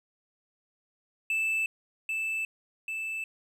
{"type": "tone with echo", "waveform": "triangle", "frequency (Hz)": 2637, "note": "E7", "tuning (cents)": 0, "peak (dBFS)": -24, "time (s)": [1.3, 1.66], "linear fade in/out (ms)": 2, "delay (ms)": 790, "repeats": 2, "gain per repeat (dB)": -3, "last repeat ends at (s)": 3.24, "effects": []}